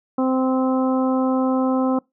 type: harmonic tone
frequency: 260 Hz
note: C4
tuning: 11 cents flat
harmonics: 1 / 2 / 3 / 4 / 5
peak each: -18 / -24 / -28 / -30 / -32 dBFS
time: 0.18-1.99 s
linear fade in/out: 5 ms
effects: noise-tail reverb RT60 0.2 s tail -25 dB re dry